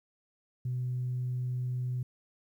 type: tone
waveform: sine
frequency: 125.4 Hz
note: B2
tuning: 27 cents sharp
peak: -29 dBFS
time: 0.65-2.03 s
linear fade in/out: 5 ms
effects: tanh soft clip ceiling -26 dBFS + 11-bit